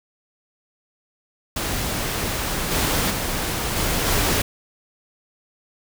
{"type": "noise with level steps", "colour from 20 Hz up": "pink", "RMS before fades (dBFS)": [-25, -21, -25, -22, -20], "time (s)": [1.56, 4.42], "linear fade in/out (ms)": 5, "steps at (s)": [2.71, 3.1, 3.76, 4.06], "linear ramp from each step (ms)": 5, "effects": []}